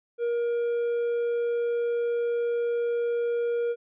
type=tone; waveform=triangle; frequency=472.9 Hz; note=A#4; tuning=25 cents sharp; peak=-22 dBFS; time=0.18-3.76 s; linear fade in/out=50 ms; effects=resampled to 8000 Hz